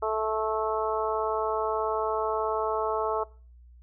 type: harmonic tone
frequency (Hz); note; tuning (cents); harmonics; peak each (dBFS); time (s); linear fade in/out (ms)
218.4; A3; -13; 2 / 3 / 4 / 5 / 6; -29 / -31 / -32 / -33 / -34; 0.02-3.24; 10
effects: noise-tail reverb RT60 0.4 s tail -22 dB re dry + added 60 Hz sine -49 dBFS peak until 3.82 s